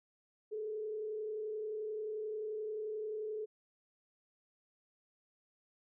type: tone with frequency modulation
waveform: sine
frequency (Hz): 429.5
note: A4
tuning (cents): -42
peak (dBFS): -37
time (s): 0.51-3.46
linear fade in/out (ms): 20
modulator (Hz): 31.4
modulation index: 0.41
effects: none